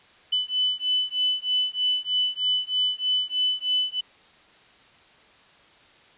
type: beating tone pair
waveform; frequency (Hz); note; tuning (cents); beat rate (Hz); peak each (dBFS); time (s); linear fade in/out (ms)
sine; 2998 / 3001.2; F#7 / F#7; +22 / +24; 3.2; -25; 0.32-4.01; 10
effects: white hiss -54 dBFS RMS until 6.17 s + resampled to 8000 Hz